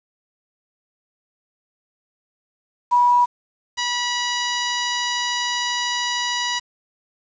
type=tone pair in turn; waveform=sine / 10% pulse; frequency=973 / 973 Hz; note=B5 / B5; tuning=-26 / -26 cents; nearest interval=unison; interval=0 cents; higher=neither; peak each=-12 dBFS; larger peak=neither; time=2.91-3.26 / 3.77-6.6 s; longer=second; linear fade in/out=20 ms; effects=resampled to 16000 Hz + 7-bit